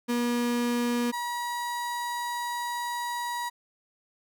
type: tone pair in turn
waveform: 35% pulse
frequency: 240.2 / 960.8 Hz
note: B3 / B5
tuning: -48 / -48 cents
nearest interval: 2 octaves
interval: 2400 cents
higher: second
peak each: -23 / -28 dBFS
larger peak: first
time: 0.08-1.12 / 1.12-3.5 s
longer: second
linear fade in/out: 20 ms
effects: none